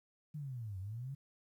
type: linear two-way sweep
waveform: sine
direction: down then up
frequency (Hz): 155.3 to 90.8 to 142.1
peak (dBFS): -40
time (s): 0.34-1.15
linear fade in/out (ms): 10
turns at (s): 0.79
effects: 12-bit